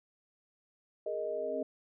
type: chord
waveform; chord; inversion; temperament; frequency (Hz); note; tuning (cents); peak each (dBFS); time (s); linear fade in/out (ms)
sine; Ab suspended second; none; just; 415.3 / 467.2 / 623; Ab4 / Bb4 / Eb5; 0 / +4 / +2; -39 / -39 / -35; 1.06-1.63; 5
type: tone with exponential growth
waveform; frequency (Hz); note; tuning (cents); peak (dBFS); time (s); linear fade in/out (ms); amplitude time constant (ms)
sine; 266.7; C4; +33; -36; 1.07-1.63; 5; 120
effects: none